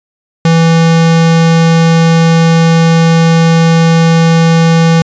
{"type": "tone", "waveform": "square", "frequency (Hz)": 164.81, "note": "E3", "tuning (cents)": 0, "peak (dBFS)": -5, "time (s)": [0.45, 5.02], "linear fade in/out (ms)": 2, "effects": ["resampled to 16000 Hz"]}